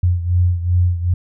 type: beating tone pair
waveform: sine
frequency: 88.1 / 90.7 Hz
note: F2 / F#2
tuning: +16 / -34 cents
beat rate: 2.6 Hz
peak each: -14 / -19 dBFS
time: 0.03-1.14 s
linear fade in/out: 5 ms
effects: none